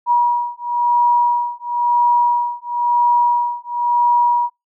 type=beating tone pair; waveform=sine; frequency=960 / 960.98 Hz; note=B5 / B5; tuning=-49 / -48 cents; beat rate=0.98 Hz; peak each=-16 dBFS; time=0.06-4.5 s; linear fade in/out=50 ms; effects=noise-tail reverb RT60 0.2 s tail -26 dB re dry